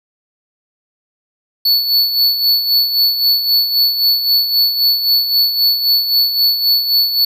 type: tone with tremolo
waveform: square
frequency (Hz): 4439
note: C#8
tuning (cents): +2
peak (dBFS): -9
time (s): 1.65-7.25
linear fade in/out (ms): 5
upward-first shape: sine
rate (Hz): 3.8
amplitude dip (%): 60
effects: none